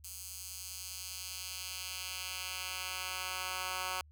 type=tone with high-pass filter sweep; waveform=10% pulse; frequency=185 Hz; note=F#3; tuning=in tune; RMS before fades=-41 dBFS; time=0.04-4.01 s; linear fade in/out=2 ms; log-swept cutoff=7600 to 1200 Hz; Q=0.91; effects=added 75 Hz sine -56 dBFS peak until 4.11 s